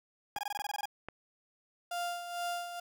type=tone bursts; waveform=40% pulse; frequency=821 Hz; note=G#5; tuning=20 cents flat; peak=-33 dBFS; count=11; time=0.36-0.856 s; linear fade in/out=2 ms; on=26 ms; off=21 ms
type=clicks; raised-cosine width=0.5 ms; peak=-26 dBFS; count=3; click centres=0.364 / 0.591 / 1.086 s
type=tone with tremolo; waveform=35% pulse; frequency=698.5 Hz; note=F5; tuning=in tune; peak=-31 dBFS; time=1.91-2.8 s; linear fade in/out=5 ms; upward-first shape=sine; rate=2.2 Hz; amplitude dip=60%
effects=none